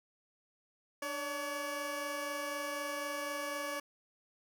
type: tone pair together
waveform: 15% pulse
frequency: 295.5 / 567 Hz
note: D4 / C#5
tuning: +11 / +39 cents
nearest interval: major seventh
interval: 1128 cents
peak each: -37 / -31 dBFS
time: 1.02-3.8 s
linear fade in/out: 5 ms
effects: none